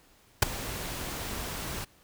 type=noise with ADSR envelope; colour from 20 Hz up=pink; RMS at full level=-17 dBFS; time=0.42-1.85 s; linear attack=6 ms; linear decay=11 ms; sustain=-19 dB; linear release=13 ms; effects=pink hiss -61 dBFS RMS until 2.03 s